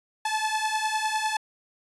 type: beating tone pair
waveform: sawtooth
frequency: 862 / 871.9 Hz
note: A5 / A5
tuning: -36 / -16 cents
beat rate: 9.9 Hz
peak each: -24 / -24 dBFS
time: 0.25-1.37 s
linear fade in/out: 5 ms
effects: resampled to 24000 Hz